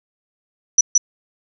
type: tone with echo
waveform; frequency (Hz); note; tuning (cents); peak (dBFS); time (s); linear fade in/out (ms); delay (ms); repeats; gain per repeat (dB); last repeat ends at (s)
sine; 5920; F#8; 0; -7; 0.78-0.81; 5; 170; 1; -2; 0.98
effects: none